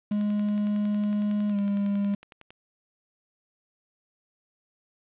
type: tone with pitch glide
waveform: triangle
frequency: 207.7 to 201.4 Hz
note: G#3 to G3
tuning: 0 to +47 cents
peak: -21 dBFS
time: 0.11-2.15 s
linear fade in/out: 5 ms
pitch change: -53 cents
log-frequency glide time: 1.5-1.57 s
type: click train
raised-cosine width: 0.2 ms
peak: -28 dBFS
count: 27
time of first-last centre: 0.12-2.505 s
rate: 10.9 Hz
effects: resampled to 8000 Hz + 9-bit